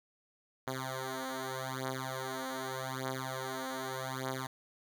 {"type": "beating tone pair", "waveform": "5% pulse", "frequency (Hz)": [130.81, 131.64], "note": ["C3", "C3"], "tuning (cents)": [0, 11], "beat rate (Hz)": 0.83, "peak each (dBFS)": -28, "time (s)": [0.67, 4.47], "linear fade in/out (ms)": 5, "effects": []}